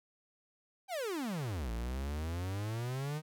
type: exponential two-way sweep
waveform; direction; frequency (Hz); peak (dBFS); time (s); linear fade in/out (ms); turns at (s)
45% pulse; down then up; 805 to 55 to 157.4; -35; 0.88-3.22; 50; 1.71
effects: none